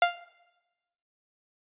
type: tone with exponential decay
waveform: sawtooth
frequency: 698 Hz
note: F5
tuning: 1 cent flat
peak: -12 dBFS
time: 0.02-0.21 s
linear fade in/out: 2 ms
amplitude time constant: 40 ms
effects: noise-tail reverb RT60 1.0 s tail -17 dB re dry + resampled to 8000 Hz